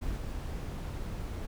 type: noise with level steps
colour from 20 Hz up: brown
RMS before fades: -35 / -37 dBFS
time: 0.01-1.47 s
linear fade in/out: 20 ms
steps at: 0.16 s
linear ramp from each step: 20 ms
effects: none